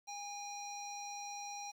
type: tone with low-pass filter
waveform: square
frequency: 815 Hz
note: G#5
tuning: 33 cents flat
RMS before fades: -45 dBFS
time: 0.07-1.72 s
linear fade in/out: 20 ms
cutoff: 5400 Hz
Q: 6.8
effects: 11-bit